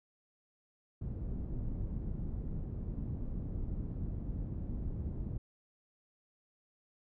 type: low-pass noise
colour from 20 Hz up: pink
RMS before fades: -38 dBFS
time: 1.01-5.38 s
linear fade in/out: 5 ms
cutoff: 200 Hz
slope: 12 dB/octave
effects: none